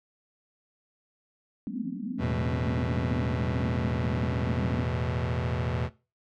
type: band-pass noise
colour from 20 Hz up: white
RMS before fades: -34 dBFS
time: 1.67-4.85 s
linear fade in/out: 0 ms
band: 180 to 280 Hz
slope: 96 dB/octave
type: chord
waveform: sawtooth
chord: E suspended fourth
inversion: none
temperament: just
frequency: 82.41 / 109.88 / 123.61 Hz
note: E2 / A2 / B2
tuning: 0 / -2 / +2 cents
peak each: -27 / -29 / -26 dBFS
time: 2.18-5.9 s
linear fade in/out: 50 ms
effects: noise-tail reverb RT60 0.3 s tail -19 dB re dry + low-pass 3000 Hz 12 dB/octave